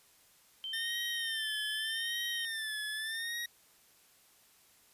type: tone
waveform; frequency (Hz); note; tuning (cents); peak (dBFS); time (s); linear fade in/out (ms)
sine; 3113; G7; -13; -37; 0.64-2.45; 0
type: tone with vibrato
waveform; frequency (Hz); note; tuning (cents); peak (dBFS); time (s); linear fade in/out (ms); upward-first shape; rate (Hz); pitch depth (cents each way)
25% pulse; 1800; A6; +39; -32; 0.73-3.46; 5; sine; 0.83; 87
effects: white hiss -64 dBFS RMS until 4.93 s + resampled to 32000 Hz